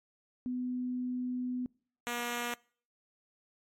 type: tone pair in turn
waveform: sine / 5% pulse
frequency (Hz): 250 / 239.9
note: B3 / A#3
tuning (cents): +21 / +50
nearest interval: minor second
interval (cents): 71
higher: first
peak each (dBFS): -32 / -22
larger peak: second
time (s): 0.46-1.66 / 2.07-2.54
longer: first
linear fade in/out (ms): 0
effects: noise-tail reverb RT60 0.5 s tail -26 dB re dry + MP3 64 kbps